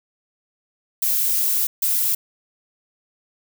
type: noise bursts at uneven times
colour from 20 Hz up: violet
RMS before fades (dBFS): -20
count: 2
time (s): 1.02-1.67 / 1.82-2.15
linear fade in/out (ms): 5
effects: none